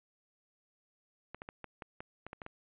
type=clicks; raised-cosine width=0.5 ms; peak=-28 dBFS; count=10; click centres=1.346 / 1.419 / 1.489 / 1.643 / 1.822 / 2.005 / 2.266 / 2.331 / 2.418 / 2.464 s; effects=resampled to 8000 Hz